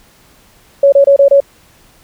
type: tone bursts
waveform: sine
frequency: 558 Hz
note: C#5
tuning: 11 cents sharp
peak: -3 dBFS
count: 5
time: 0.83-1.403 s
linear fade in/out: 5 ms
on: 93 ms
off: 27 ms
effects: pink hiss -47 dBFS RMS until 2.03 s